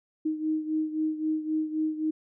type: beating tone pair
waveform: sine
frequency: 311.1 / 314.9 Hz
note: D#4 / D#4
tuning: 0 / +21 cents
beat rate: 3.8 Hz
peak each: -27 / -32 dBFS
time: 0.25-2.11 s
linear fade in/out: 10 ms
effects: none